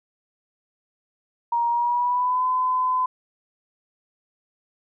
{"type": "tone with pitch glide", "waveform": "sine", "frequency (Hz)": [942, 1015.5], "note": ["A#5", "B5"], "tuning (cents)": [18, 48], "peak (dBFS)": -19, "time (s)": [1.52, 3.06], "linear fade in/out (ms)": 5, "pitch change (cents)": 130, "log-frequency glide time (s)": [1.69, 2.45], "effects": []}